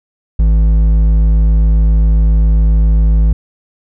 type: tone with hard clipping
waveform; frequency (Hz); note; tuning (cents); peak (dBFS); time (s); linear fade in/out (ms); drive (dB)
triangle; 53.7; A1; -41; -8; 0.39-3.33; 5; 10
effects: none